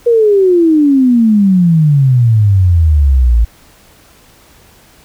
sine exponential sweep, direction down, 482.8 to 54.5 Hz, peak -5 dBFS, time 0.06-3.45 s, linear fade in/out 10 ms, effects pink hiss -44 dBFS RMS until 5.04 s

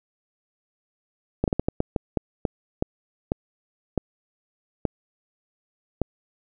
slowing click train, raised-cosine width 2 ms, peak -8 dBFS, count 14, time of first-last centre 1.44-6.017 s, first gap 38 ms, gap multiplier 1.33, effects none

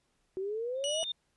sine exponential sweep, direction up, 370 to 659.3 Hz, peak -32 dBFS, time 0.37-1.03 s, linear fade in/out 0 ms
sine tone with exponential growth, 3625 Hz, A#7, 49 cents flat, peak -30 dBFS, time 0.75-1.12 s, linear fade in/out 5 ms, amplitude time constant 79 ms
sawtooth tone, 2923 Hz, F#7, 22 cents flat, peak -29 dBFS, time 0.84-1.04 s, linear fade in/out 0 ms
effects pink hiss -75 dBFS RMS until 1.36 s + resampled to 24000 Hz

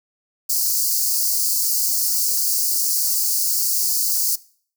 white high-pass noise, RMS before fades -20 dBFS, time 0.49-4.36 s, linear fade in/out 10 ms, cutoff 4400 Hz, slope 96 dB/octave, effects noise-tail reverb RT60 0.5 s tail -21 dB re dry

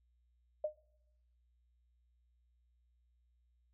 sine tone with exponential decay, 609 Hz, D#5, 37 cents flat, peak -29 dBFS, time 0.64-0.76 s, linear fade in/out 5 ms, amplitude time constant 24 ms, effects noise-tail reverb RT60 0.9 s tail -25 dB re dry + added 60 Hz sine -70 dBFS peak until 3.73 s

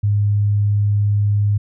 sine tone, 102.9 Hz, G#2, 16 cents flat, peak -13 dBFS, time 0.03-1.58 s, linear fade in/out 10 ms, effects none

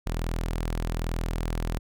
sawtooth tone, 41.2 Hz, E1, in tune, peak -23 dBFS, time 0.06-1.79 s, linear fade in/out 10 ms, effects none

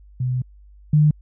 sine tone pair in turn, 126.6 / 150.87 Hz, B2 / D3, +43 / +47 cents, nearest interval minor third, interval 304 cents, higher second, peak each -19 / -11 dBFS, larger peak second, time 0.2-0.42 / 0.93-1.11 s, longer first, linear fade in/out 5 ms, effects added 50 Hz sine -44 dBFS peak until 1.21 s

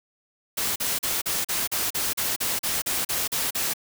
white noise bursts, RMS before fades -26 dBFS, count 14, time 0.57-3.737 s, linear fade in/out 10 ms, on 190 ms, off 39 ms, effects none

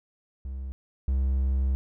triangle tone pair in turn, 66.2 / 66.2 Hz, C2 / C2, +21 / +21 cents, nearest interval unison, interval 0 cents, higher neither, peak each -30 / -20 dBFS, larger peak second, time 0.45-0.72 / 1.08-1.75 s, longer second, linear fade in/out 0 ms, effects none

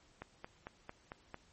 click train, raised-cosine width 0.5 ms, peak -29 dBFS, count 6, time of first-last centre 0.22-1.344 s, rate 4.45 Hz, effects pink hiss -67 dBFS RMS until 1.52 s + MP3 32 kbps

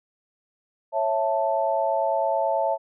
sine chord, A major, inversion first, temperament equal with one note detuned, 550.2 / 659.3 / 880 Hz, C#5 / E5 / A5, -13 / 0 / 0 cents, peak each -26 / -24 / -25 dBFS, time 0.92-2.78 s, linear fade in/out 50 ms, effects none

